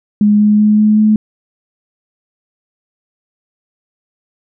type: tone with pitch steps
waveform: sine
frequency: 208.2 / 209.8 / 211.4 / 212.9 / 214.5 Hz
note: G#3 / G#3 / G#3 / G#3 / A3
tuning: +5 / +18 / +31 / +43 / -44 cents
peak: -6 dBFS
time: 0.21-1.16 s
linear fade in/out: 2 ms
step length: 190 ms
effects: none